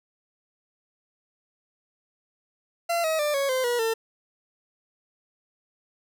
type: tone with pitch steps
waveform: 40% pulse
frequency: 682 / 636.3 / 593.7 / 554 / 516.9 / 482.2 / 450 Hz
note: F5 / D#5 / D5 / C#5 / C5 / B4 / A4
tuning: -41 / +39 / +19 / -1 / -21 / -41 / +39 cents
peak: -22 dBFS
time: 2.89-3.94 s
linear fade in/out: 10 ms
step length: 150 ms
effects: none